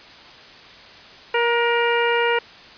harmonic tone with a mistuned harmonic, 471.1 Hz, A#4, 18 cents sharp, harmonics 1 / 2 / 3 / 4 / 5 / 6, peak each -20 / -23 / -25 / -26 / -27 / -28 dBFS, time 1.34-2.39 s, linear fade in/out 5 ms, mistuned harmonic 3, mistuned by +23 cents, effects white hiss -43 dBFS RMS until 2.77 s + resampled to 11025 Hz

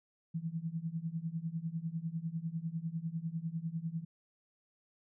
sine tone with tremolo, 164.3 Hz, E3, 5 cents flat, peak -31 dBFS, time 0.34-4.05 s, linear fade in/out 10 ms, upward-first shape triangle, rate 10 Hz, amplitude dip 95%, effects none

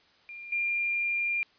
sine tone with level steps, 2396 Hz, D7, 34 cents sharp, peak -40 / -26 dBFS, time 0.29-1.43 s, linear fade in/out 0 ms, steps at 0.52 s, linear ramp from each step 5 ms, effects white hiss -62 dBFS RMS until 1.58 s + resampled to 11025 Hz

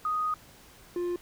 sine / triangle tone pair in turn, 1245 / 351.6 Hz, D#6 / F4, +1 / +12 cents, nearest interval octave + minor seventh, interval 2189 cents, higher first, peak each -26 dBFS, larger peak neither, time 0.05-0.34 / 0.96-1.16 s, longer first, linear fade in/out 2 ms, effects pink hiss -54 dBFS RMS until 1.21 s

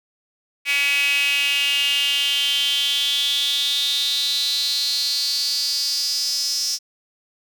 sawtooth tone with high-pass filter sweep, 282.8 Hz, C#4, 35 cents sharp, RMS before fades -21 dBFS, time 0.65-6.79 s, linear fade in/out 50 ms, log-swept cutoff 2400 to 5400 Hz, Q 8.7, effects none

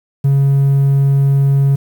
triangle tone, 138.4 Hz, C#3, 2 cents flat, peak -6 dBFS, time 0.24-1.76 s, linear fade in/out 10 ms, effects tanh soft clip ceiling -2 dBFS + 7-bit

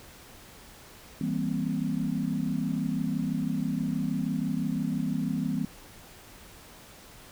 sine chord, C dominant seventh, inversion first, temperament just, 163.52 / 196.22 / 235.5 / 261.6 Hz, E3 / G3 / Bb3 / C4, -14 / +2 / +18 / 0 cents, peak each -32 dBFS, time 1.21-5.65 s, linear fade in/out 2 ms, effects pink hiss -50 dBFS RMS until 7.31 s

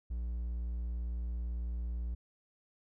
triangle tone, 59 Hz, A#1, 22 cents sharp, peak -32 dBFS, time 0.1-2.15 s, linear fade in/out 10 ms, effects none

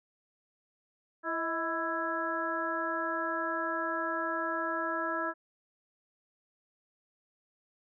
harmonic tone with a mistuned harmonic, 331.6 Hz, E4, 10 cents sharp, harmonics 1 / 2 / 3 / 4 / 5, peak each -38 / -37 / -38 / -35 / -36 dBFS, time 1.23-5.34 s, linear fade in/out 50 ms, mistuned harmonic 2, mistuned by -57 cents, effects none

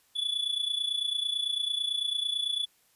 triangle tone with amplitude modulation, 3437 Hz, A7, 41 cents flat, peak -23 dBFS, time 0.15-2.66 s, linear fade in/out 20 ms, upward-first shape sine, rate 29 Hz, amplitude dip 75%, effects white hiss -66 dBFS RMS until 2.95 s + resampled to 32000 Hz

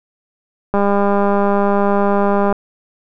click train, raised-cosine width 1 ms, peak -3 dBFS, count 360, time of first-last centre 0.74-2.526 s, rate 201 Hz, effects none

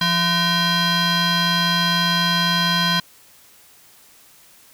sine tone with frequency modulation, 1525 Hz, G6, 48 cents flat, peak -13 dBFS, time 0.01-3 s, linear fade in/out 5 ms, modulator 849 Hz, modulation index 3.5, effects tanh soft clip ceiling -15 dBFS + white hiss -50 dBFS RMS until 4.73 s

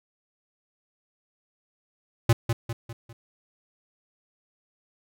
square tone with echo, 115.9 Hz, A#2, 10 cents flat, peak -15 dBFS, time 2.29-2.33 s, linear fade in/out 5 ms, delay 200 ms, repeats 4, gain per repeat -7 dB, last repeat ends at 3.13 s, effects none

